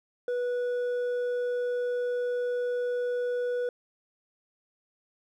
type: tone with hard clipping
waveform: sine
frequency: 490 Hz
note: B4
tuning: 14 cents flat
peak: -28 dBFS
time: 0.28-3.69 s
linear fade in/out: 2 ms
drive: 4 dB
effects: none